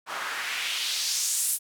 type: noise with band-pass filter sweep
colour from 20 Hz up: white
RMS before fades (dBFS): -29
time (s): 0.06-1.59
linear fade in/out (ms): 50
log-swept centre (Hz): 1000 to 11000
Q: 1.8
effects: none